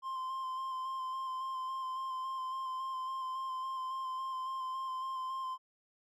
triangle tone with vibrato, 1046.5 Hz, C6, in tune, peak -34 dBFS, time 0.02-5.58 s, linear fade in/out 50 ms, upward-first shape square, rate 3.6 Hz, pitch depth 16 cents each way, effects none

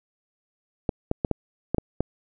clicks, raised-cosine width 2 ms, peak -9 dBFS, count 7, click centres 0.892 / 1.114 / 1.248 / 1.313 / 1.746 / 1.783 / 2.006 s, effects none

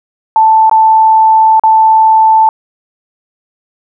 sine tone with dropouts, 881 Hz, A5, 2 cents sharp, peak -3 dBFS, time 0.36-2.49 s, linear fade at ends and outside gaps 1 ms, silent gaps 0.696-0.713 / 1.596-1.636 s, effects none

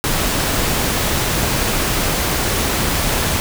pink noise, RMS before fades -18 dBFS, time 0.04-3.4 s, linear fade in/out 0 ms, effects none

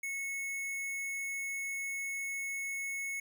square tone, 2197 Hz, C#7, 16 cents flat, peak -36 dBFS, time 0.03-3.2 s, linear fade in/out 5 ms, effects 12-bit

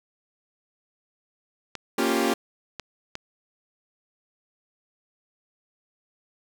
clicks, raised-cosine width 0.2 ms, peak -16 dBFS, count 3, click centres 1.753 / 2.797 / 3.154 s
sawtooth chord, G half-diminished seventh, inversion first, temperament equal with one note detuned, 233.1 / 277.2 / 349.2 / 393.4 Hz, Bb3 / Db4 / F4 / G4, 0 / 0 / 0 / +6 cents, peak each -23 dBFS, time 1.98-2.34 s, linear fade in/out 5 ms
effects none

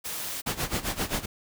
white noise, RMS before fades -34 dBFS, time 0.04-0.42 s, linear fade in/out 20 ms
pink noise with tremolo, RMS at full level -27 dBFS, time 0.46-1.26 s, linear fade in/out 10 ms, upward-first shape sine, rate 7.6 Hz, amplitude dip 85%
effects none

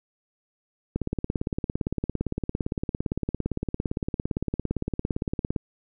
click train, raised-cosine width 3 ms, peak -13 dBFS, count 82, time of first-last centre 0.96-5.562 s, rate 17.6 Hz, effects none

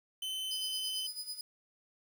45% pulse tone, 3053 Hz, G7, 46 cents flat, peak -35 dBFS, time 0.22-1.07 s, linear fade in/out 5 ms
sawtooth tone with tremolo, 4978 Hz, D#8, in tune, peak -34 dBFS, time 0.51-1.41 s, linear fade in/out 2 ms, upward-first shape sine, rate 9.1 Hz, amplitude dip 75%
effects 10-bit

